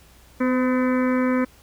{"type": "harmonic tone with a mistuned harmonic", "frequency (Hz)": 253.5, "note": "B3", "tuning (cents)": 45, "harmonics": [1, 2, 4, 5, 6, 7, 8, 9], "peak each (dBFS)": [-19, -25, -31, -33, -35, -36, -37, -38], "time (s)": [0.4, 1.45], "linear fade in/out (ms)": 10, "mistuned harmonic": 2, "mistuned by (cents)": 17, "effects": ["added 60 Hz sine -53 dBFS peak until 1.62 s", "pink hiss -53 dBFS RMS until 1.62 s"]}